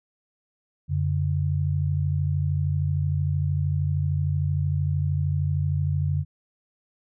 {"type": "tone pair together", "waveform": "sine", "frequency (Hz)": [90.51, 143.6], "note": ["F#2", "D3"], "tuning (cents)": [-38, -39], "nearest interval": "minor sixth", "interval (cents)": 799, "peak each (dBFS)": -24, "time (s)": [0.88, 6.25], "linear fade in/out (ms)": 50, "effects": []}